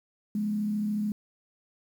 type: tone with frequency modulation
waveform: sine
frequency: 210 Hz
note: G#3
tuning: 19 cents sharp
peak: -26 dBFS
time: 0.35-1.12 s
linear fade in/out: 2 ms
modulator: 33.8 Hz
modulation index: 0.33
effects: 9-bit